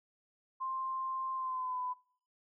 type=tone with pitch glide; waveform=sine; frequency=1051 to 1001.8 Hz; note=C6 to B5; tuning=+7 to +24 cents; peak=-34 dBFS; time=0.6-1.94 s; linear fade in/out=20 ms; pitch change=-83 cents; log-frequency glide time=1.35-1.8 s; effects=noise-tail reverb RT60 0.6 s tail -26 dB re dry